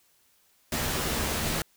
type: noise with comb filter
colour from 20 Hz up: pink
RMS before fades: -29 dBFS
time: 0.72-1.62 s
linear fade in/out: 2 ms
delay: 13 ms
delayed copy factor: +0.5
effects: white hiss -65 dBFS RMS until 1.76 s